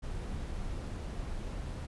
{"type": "noise", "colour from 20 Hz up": "brown", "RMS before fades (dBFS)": -38, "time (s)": [0.02, 1.87], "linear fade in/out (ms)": 20, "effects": ["resampled to 24000 Hz"]}